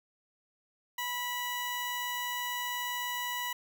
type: tone with notch filter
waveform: 10% pulse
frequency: 979 Hz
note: B5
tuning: 15 cents flat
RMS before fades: -35 dBFS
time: 0.98-3.53 s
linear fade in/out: 5 ms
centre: 4700 Hz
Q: 1
effects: none